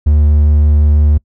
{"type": "tone with vibrato", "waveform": "triangle", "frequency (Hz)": 74.5, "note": "D2", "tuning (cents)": 25, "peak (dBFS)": -4, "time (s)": [0.06, 1.18], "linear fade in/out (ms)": 10, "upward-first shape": "sine", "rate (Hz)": 20, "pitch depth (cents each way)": 11, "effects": ["noise-tail reverb RT60 0.1 s tail -25 dB re dry"]}